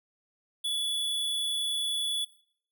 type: tone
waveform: square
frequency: 3426 Hz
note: A7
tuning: 47 cents flat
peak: -29 dBFS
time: 0.64-2.25 s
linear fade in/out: 10 ms
effects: noise-tail reverb RT60 0.6 s tail -18 dB re dry